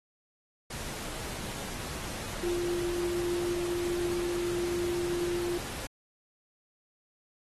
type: tone in noise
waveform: sine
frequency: 349.2 Hz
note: F4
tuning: in tune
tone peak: -29 dBFS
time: 2.43-5.58 s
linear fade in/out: 5 ms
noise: pink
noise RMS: -39 dBFS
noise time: 0.7-5.87 s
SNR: +7 dB
effects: AAC 32 kbps